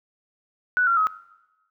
sine tone with pitch steps, 1480 / 1372.9 / 1273.6 Hz, F#6 / F6 / D#6, 0 / -30 / +40 cents, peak -17 dBFS, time 0.77-1.07 s, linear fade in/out 0 ms, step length 100 ms, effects noise-tail reverb RT60 1.0 s tail -19 dB re dry

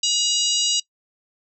harmonic tone, 959 Hz, A#5, 49 cents sharp, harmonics 3 / 4 / 5 / 6 / 7 / 8, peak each -23 / -24 / -25 / -26 / -26 / -27 dBFS, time 0.03-0.8 s, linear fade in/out 5 ms, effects noise-tail reverb RT60 0.1 s tail -22 dB re dry

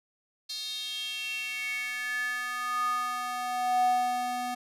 square tone with high-pass filter sweep, 246.9 Hz, B3, in tune, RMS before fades -31 dBFS, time 0.49-4.55 s, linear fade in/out 10 ms, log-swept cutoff 4200 to 510 Hz, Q 6.8, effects resampled to 32000 Hz

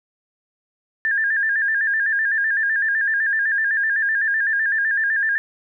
sine tone with vibrato, 1698 Hz, G#6, 38 cents sharp, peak -17 dBFS, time 1.05-5.38 s, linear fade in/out 0 ms, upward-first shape square, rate 7.9 Hz, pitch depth 75 cents each way, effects none

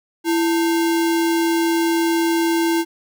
sine tone with sample-and-hold, 333 Hz, E4, 18 cents sharp, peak -15 dBFS, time 0.24-2.85 s, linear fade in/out 50 ms, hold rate 1225 Hz, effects none

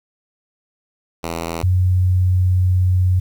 5% pulse / sine tone pair in turn, 83.3 / 91.65 Hz, E2 / F#2, +19 / -16 cents, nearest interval major second, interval 165 cents, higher second, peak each -12 dBFS, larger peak neither, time 1.23-1.63 / 1.63-3.2 s, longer second, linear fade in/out 10 ms, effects 8-bit

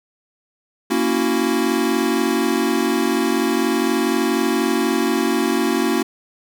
square chord, F# dominant seventh, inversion first, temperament equal, 233.1 / 277.2 / 329.6 / 370 Hz, A#3 / C#4 / E4 / F#4, 0 / 0 / 0 / 0 cents, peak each -23 dBFS, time 0.9-6.03 s, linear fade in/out 10 ms, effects none

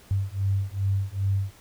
sine beating tone pair, 96.7 / 99.2 Hz, G2 / G2, -23 / +21 cents, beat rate 2.5 Hz, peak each -26 / -26 dBFS, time 0.11-1.51 s, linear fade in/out 0 ms, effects pink hiss -53 dBFS RMS until 1.6 s

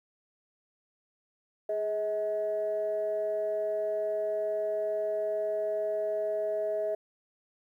sine tone pair together, 416.7 / 639 Hz, G#4 / D#5, +6 / +46 cents, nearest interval perfect fifth, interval 740 cents, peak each -33 / -28 dBFS, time 1.69-6.95 s, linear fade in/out 5 ms, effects tanh soft clip ceiling -22 dBFS + 11-bit

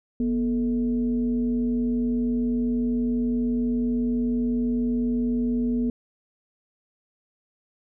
sine tone with frequency modulation, 241.9 Hz, B3, 36 cents flat, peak -21 dBFS, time 0.2-5.9 s, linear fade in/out 2 ms, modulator 196 Hz, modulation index 0.47, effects none

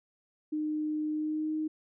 sine tone with pitch glide, 305.6 to 310.6 Hz, D#4 to D#4, -31 to -3 cents, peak -29 dBFS, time 0.52-1.68 s, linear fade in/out 10 ms, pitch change +28 cents, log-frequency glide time 1.1-1.53 s, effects none

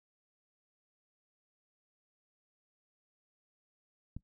click, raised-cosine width 5 ms, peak -29 dBFS, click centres 4.166 s, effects noise-tail reverb RT60 0.1 s tail -19 dB re dry

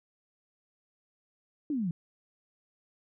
sine exponential sweep, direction down, 314.9 to 158.5 Hz, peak -28 dBFS, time 1.7-1.91 s, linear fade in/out 2 ms, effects none

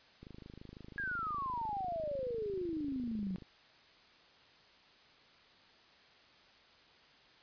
click train, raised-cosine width 3 ms, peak -37 dBFS, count 84, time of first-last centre 0.23-3.422 s, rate 26 Hz
sine exponential sweep, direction down, 1661.2 to 180 Hz, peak -35 dBFS, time 0.98-3.36 s, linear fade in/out 0 ms
effects white hiss -62 dBFS RMS until 7.42 s + resampled to 11025 Hz

